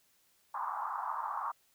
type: band-pass noise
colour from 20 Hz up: white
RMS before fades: -37 dBFS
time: 0.54-1.52 s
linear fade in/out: 10 ms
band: 830 to 1200 Hz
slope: 48 dB/octave
effects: white hiss -70 dBFS RMS until 1.74 s